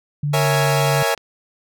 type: tone with pitch glide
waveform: sine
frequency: 146 to 141.93 Hz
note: D3 to C#3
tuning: -10 to +41 cents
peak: -18 dBFS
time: 0.23-1.03 s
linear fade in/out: 5 ms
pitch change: -49 cents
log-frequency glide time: 0.33-0.52 s
type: chord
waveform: sawtooth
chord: A# half-diminished seventh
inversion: none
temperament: equal with one note detuned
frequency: 464 / 554.4 / 659.3 / 830.6 Hz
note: A#4 / C#5 / E5 / G#5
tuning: -8 / 0 / 0 / 0 cents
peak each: -19 dBFS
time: 0.33-1.15 s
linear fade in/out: 10 ms
type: click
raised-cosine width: 0.2 ms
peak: -22 dBFS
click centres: 1.177 s
effects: none